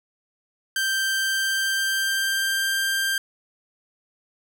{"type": "tone with pitch glide", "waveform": "sawtooth", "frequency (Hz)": [1568, 1582.6], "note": ["G6", "G6"], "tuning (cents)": [0, 16], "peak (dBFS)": -18, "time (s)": [0.76, 3.18], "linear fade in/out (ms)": 2, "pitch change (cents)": 16, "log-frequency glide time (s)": [1.17, 2.79], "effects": []}